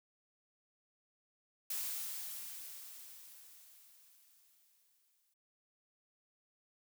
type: noise with exponential decay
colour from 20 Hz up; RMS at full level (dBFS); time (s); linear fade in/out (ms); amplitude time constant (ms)
blue; -38; 1.7-5.34; 5; 790
effects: none